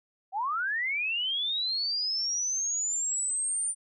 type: linear sweep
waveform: sine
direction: up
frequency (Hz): 726 to 9200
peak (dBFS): -27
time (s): 0.32-3.75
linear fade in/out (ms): 50
effects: none